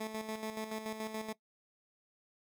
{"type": "tone with tremolo", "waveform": "15% pulse", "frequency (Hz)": 218.5, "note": "A3", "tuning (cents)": -12, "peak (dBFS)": -30, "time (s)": [0, 1.33], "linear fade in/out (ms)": 10, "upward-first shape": "square", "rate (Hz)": 7, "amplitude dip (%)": 55, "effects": ["noise-tail reverb RT60 0.1 s tail -19 dB re dry"]}